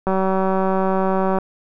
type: click train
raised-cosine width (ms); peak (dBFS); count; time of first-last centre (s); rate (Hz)
1; -7; 251; 0.07-1.386; 190
effects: none